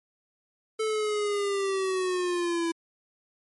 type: linear sweep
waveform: square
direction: down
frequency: 440 to 331.5 Hz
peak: -26 dBFS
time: 0.79-2.72 s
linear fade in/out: 10 ms
effects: MP3 48 kbps